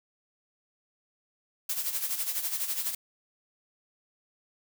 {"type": "noise with tremolo", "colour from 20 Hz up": "blue", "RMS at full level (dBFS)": -29, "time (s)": [1.69, 2.95], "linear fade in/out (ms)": 5, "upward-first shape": "sine", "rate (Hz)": 12, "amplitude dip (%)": 65, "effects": []}